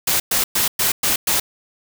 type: noise bursts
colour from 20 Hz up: white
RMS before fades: -18 dBFS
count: 6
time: 0.07-1.4 s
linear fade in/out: 5 ms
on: 130 ms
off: 110 ms
effects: none